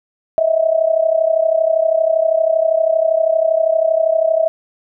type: tone with amplitude modulation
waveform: sine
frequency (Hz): 647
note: E5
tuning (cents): -32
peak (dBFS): -8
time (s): 0.38-4.48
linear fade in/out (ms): 0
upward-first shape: sine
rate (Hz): 32.6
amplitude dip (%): 80
effects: none